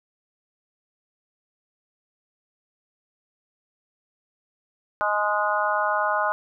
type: harmonic tone with a mistuned harmonic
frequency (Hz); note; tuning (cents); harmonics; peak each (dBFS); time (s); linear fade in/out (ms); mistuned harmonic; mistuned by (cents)
207.7; G#3; 0; 3 / 4 / 5 / 6 / 7; -27 / -27 / -27 / -27 / -27; 5.01-6.32; 0; 4; +17
effects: none